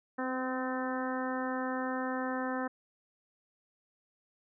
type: harmonic tone with a mistuned harmonic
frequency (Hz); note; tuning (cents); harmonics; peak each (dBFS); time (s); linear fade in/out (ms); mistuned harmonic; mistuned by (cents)
257.1; C4; -30; 1 / 2 / 3 / 4 / 5 / 6 / 7; -35 / -38 / -40 / -41 / -42 / -43 / -43; 0.18-2.68; 10; 1; +16
effects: none